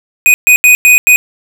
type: tone bursts at uneven times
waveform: square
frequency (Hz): 2489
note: D#7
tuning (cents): 0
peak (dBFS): -3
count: 5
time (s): 0.26-0.34 / 0.47-0.56 / 0.64-0.75 / 0.85-0.98 / 1.07-1.16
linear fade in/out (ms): 0
effects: none